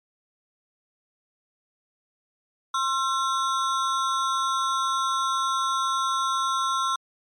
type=ring-modulated tone; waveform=square; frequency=1207 Hz; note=D6; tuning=47 cents sharp; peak=-20 dBFS; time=2.74-6.96 s; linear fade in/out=5 ms; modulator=145 Hz; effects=low-pass 7000 Hz 12 dB/octave + MP3 96 kbps